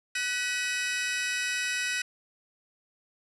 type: tone cluster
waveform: sawtooth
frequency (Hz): 1497 / 1936 / 2534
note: F#6 / B6 / D#7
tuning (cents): +20 / -35 / +31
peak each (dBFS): -29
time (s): 0.15-2.02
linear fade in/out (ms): 5
effects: resampled to 22050 Hz + 8-bit